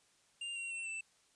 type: tone with pitch steps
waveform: square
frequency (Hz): 2794 / 2748 / 2702 / 2657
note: F7 / F7 / E7 / E7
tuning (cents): 0 / -29 / +42 / +13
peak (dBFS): -40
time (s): 0.41-1.01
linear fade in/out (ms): 5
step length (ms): 150
effects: white hiss -70 dBFS RMS until 1.35 s + resampled to 22050 Hz